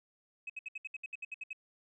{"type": "tone bursts", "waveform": "sine", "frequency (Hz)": 2553, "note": "D#7", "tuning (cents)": 44, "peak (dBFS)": -37, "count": 12, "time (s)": [0.47, 1.531], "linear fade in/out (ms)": 5, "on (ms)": 27, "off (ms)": 67, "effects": ["tanh soft clip ceiling -34 dBFS"]}